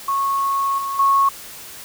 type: tone with level steps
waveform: sine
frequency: 1100 Hz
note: C#6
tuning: 14 cents flat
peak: -17 / -22 / -12 dBFS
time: 0.08-1.29 s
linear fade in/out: 5 ms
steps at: 0.78 / 0.99 s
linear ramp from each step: 5 ms
effects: white hiss -37 dBFS RMS until 1.84 s